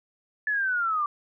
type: linear sweep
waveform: sine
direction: down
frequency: 1736 to 1158 Hz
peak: -23 dBFS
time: 0.47-1.06 s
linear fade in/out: 2 ms
effects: none